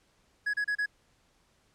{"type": "tone bursts", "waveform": "triangle", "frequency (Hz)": 1675, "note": "G#6", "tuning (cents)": 14, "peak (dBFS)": -25, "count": 4, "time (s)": [0.46, 0.861], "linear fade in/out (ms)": 10, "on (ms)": 77, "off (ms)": 31, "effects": ["pink hiss -68 dBFS RMS until 1.74 s", "low-pass 9000 Hz 12 dB/octave"]}